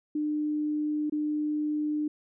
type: tone with dropouts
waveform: sine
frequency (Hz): 300.8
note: D4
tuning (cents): +42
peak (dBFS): -26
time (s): 0.15-2.08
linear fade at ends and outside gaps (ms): 5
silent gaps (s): 1.098-1.122
effects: none